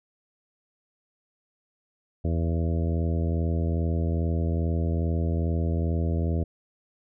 harmonic tone with a mistuned harmonic, 82.41 Hz, E2, in tune, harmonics 1 / 2 / 3 / 4 / 5 / 6 / 7 / 8, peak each -24 / -30 / -34 / -36 / -38 / -40 / -41 / -42 dBFS, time 2.24-6.44 s, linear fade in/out 10 ms, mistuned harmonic 8, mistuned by +29 cents, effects none

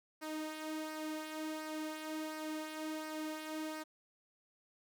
sawtooth tone with flanger, 311.1 Hz, D#4, in tune, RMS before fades -42 dBFS, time 0.21-3.84 s, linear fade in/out 20 ms, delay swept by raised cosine 0.28 to 3.08 ms, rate 1.4 Hz, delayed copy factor -0.5, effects none

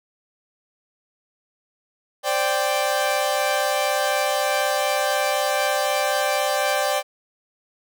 sawtooth chord, C suspended second, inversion none, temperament equal, 523.3 / 587.3 / 784 Hz, C5 / D5 / G5, 0 / 0 / 0 cents, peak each -23 / -19 / -20 dBFS, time 2.23-7.03 s, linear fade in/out 50 ms, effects none

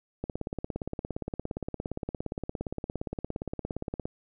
click train, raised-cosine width 2 ms, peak -19 dBFS, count 67, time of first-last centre 0.24-4.055 s, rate 17.3 Hz, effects none

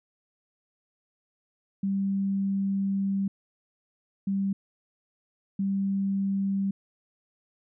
sine tone bursts at uneven times, 196 Hz, G3, in tune, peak -24 dBFS, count 3, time 1.83-3.28 / 4.27-4.53 / 5.59-6.71 s, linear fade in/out 5 ms, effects none

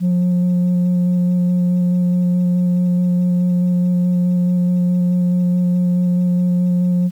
sine tone with vibrato, 178.4 Hz, F3, 37 cents sharp, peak -10 dBFS, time 0-7.11 s, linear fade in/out 50 ms, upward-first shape square, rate 4.7 Hz, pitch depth 8 cents each way, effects tanh soft clip ceiling -12 dBFS + 8-bit

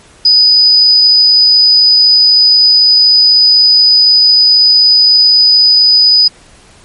sine tone, 4978 Hz, D#8, in tune, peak -3 dBFS, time 0.25-6.28 s, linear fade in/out 5 ms, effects pink hiss -41 dBFS RMS until 6.84 s + MP3 48 kbps

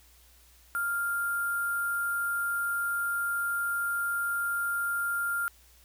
sine tone with sample-and-hold, 1396.9 Hz, F6, in tune, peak -27 dBFS, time 0.75-5.48 s, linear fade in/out 0 ms, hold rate 11025 Hz, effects added 60 Hz sine -59 dBFS peak until 5.84 s + white hiss -60 dBFS RMS until 5.84 s

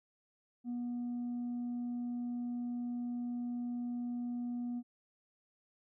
sine tone with tanh clipping, 242.1 Hz, B3, 34 cents flat, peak -36 dBFS, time 0.64-4.83 s, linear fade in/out 50 ms, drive 1 dB, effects none

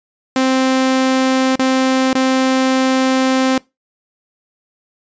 sawtooth tone with dropouts, 261.6 Hz, C4, in tune, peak -8 dBFS, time 0.36-3.58 s, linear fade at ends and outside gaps 2 ms, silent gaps 1.556-1.593 / 2.131-2.151 s, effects noise-tail reverb RT60 0.2 s tail -22 dB re dry + resampled to 16000 Hz

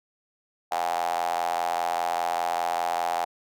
square tone with high-pass filter, 42.5 Hz, F1, 46 cents flat, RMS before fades -27 dBFS, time 0.71-3.25 s, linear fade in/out 10 ms, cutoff 760 Hz, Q 8.7, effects none

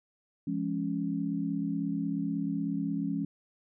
sine chord, Db major, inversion first, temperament equal with one note detuned, 171.32 / 207.7 / 277.2 Hz, F3 / Ab3 / Db4, -33 / 0 / 0 cents, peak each -34 / -34 / -32 dBFS, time 0.47-3.25 s, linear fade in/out 5 ms, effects none

